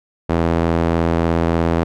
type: tone with band-pass filter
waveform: sawtooth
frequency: 83.4 Hz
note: E2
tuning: 21 cents sharp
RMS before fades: -17 dBFS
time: 0.29-1.84 s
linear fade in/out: 10 ms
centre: 470 Hz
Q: 0.55
effects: none